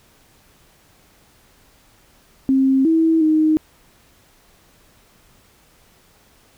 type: tone with pitch steps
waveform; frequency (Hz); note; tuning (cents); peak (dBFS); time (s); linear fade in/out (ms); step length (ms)
sine; 266.7 / 324.2 / 311.7; C4 / E4 / D#4; +33 / -29 / +3; -12; 2.49-3.57; 0; 360
effects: pink hiss -54 dBFS RMS until 6.57 s